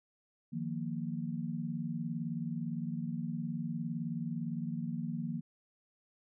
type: chord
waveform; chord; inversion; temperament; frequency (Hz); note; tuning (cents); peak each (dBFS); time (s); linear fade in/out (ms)
sine; Eb suspended second; none; just; 155.56 / 175.01 / 233.3; Eb3 / F3 / Bb3; 0 / +4 / +2; -39 / -39 / -38; 0.52-5.41; 20
effects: none